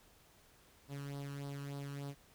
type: tone with flanger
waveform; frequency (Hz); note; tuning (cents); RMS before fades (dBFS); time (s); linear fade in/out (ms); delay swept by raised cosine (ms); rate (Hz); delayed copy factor
sawtooth; 140.9; C#3; +29; -44; 0.88-2.15; 50; 0.21 to 0.73; 3.4; +0.65
effects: pink hiss -65 dBFS RMS until 2.34 s